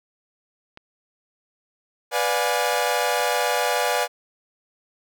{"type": "clicks", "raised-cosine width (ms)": 0.3, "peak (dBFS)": -25, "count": 3, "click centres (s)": [0.774, 2.732, 3.203]}
{"type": "chord", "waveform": "sawtooth", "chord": "B diminished seventh", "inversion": "none", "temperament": "equal with one note detuned", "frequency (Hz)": [493.9, 587.3, 714.4, 830.6], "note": ["B4", "D5", "F5", "Ab5"], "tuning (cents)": [0, 0, 39, 0], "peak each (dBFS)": -22, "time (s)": [2.11, 4.08], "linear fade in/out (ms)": 50}
{"effects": []}